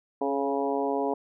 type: harmonic tone with a mistuned harmonic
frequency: 138.59 Hz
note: C#3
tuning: in tune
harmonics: 2 / 3 / 4 / 5 / 6 / 7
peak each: -31 / -29 / -33 / -32 / -34 / -35 dBFS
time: 0.21-1.14 s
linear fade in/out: 5 ms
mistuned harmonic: 3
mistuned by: +23 cents
effects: none